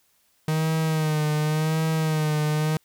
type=tone with vibrato; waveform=45% pulse; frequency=155.56 Hz; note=D#3; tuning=in tune; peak=-21 dBFS; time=0.48-2.77 s; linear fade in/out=2 ms; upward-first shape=sine; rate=0.9 Hz; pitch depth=46 cents each way; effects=white hiss -65 dBFS RMS until 2.84 s